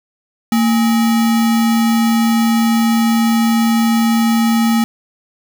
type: tone with sample-and-hold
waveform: sine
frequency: 227.9 Hz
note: A#3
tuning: 39 cents flat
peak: -10 dBFS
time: 0.52-4.84 s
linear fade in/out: 2 ms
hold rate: 1050 Hz
effects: none